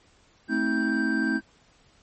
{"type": "tone cluster", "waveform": "triangle", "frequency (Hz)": [219.7, 262.9, 322.1, 1570], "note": ["A3", "C4", "E4", "G6"], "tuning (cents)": [-2, 8, -40, 2], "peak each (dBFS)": -26, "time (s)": [0.48, 1.41], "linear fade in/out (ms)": 50, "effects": ["pink hiss -60 dBFS RMS until 2.02 s", "MP3 32 kbps"]}